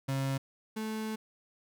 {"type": "tone pair in turn", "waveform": "35% pulse", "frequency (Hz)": [135.4, 218.2], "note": ["C#3", "A3"], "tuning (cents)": [-40, -14], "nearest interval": "minor sixth", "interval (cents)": 826, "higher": "second", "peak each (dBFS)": [-28, -32], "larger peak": "first", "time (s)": [[0.08, 0.38], [0.76, 1.16]], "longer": "second", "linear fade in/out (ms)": 10, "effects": []}